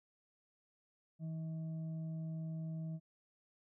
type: tone with frequency modulation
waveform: sine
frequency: 161.2 Hz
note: E3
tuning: 38 cents flat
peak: -39 dBFS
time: 1.19-3 s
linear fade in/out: 50 ms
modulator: 478 Hz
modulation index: 0.23
effects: none